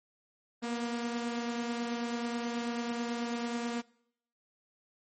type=beating tone pair; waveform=sawtooth; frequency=235.7 / 244.9 Hz; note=A#3 / B3; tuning=+19 / -14 cents; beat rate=9.2 Hz; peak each=-29 / -38 dBFS; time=0.62-3.82 s; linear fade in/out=20 ms; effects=noise-tail reverb RT60 0.7 s tail -23 dB re dry + MP3 32 kbps